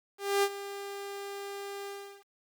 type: tone with ADSR envelope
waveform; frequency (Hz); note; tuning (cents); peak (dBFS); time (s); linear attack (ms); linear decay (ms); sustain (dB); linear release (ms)
sawtooth; 399.5; G4; +33; -19; 0.18-2.25; 250; 56; -15; 380
effects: 10-bit